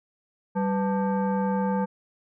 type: tone with frequency modulation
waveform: sine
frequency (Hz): 193.5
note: G3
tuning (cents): -22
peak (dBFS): -22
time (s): 0.55-1.86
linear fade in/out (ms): 20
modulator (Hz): 692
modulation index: 0.95
effects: none